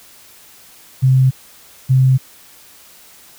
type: tone pair in turn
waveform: sine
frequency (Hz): 130.81 / 130.81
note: C3 / C3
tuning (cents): 0 / 0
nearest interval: unison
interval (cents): 0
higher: neither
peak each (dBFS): -8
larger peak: neither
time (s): 1.02-1.31 / 1.89-2.18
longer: neither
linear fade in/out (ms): 20
effects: white hiss -44 dBFS RMS until 3.38 s